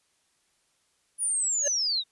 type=linear sweep; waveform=sine; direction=down; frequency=9830 to 3664 Hz; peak=-24 dBFS; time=1.18-2.04 s; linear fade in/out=50 ms
type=tone with exponential growth; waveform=square; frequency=573 Hz; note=D5; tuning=43 cents flat; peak=-25 dBFS; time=1.6-1.68 s; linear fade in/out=5 ms; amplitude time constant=17 ms
effects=white hiss -70 dBFS RMS until 2.11 s + resampled to 24000 Hz